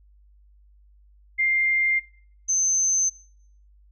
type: tone pair in turn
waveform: sine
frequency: 2104 / 6211 Hz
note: C7 / G8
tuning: +9 / -17 cents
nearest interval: octave + perfect fifth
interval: 1874 cents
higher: second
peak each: -19 dBFS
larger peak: neither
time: 1.38-2 / 2.48-3.1 s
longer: neither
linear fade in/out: 20 ms
effects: noise-tail reverb RT60 0.6 s tail -20 dB re dry + added 50 Hz sine -52 dBFS peak until 3.91 s